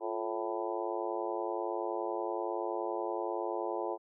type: harmonic tone with a mistuned harmonic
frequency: 110 Hz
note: A2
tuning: in tune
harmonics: 3 / 4 / 5 / 6 / 7 / 8 / 9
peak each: -38 / -39 / -40 / -41 / -41 / -42 / -43 dBFS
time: 0-3.98 s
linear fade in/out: 50 ms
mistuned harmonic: 3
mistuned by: +96 cents
effects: none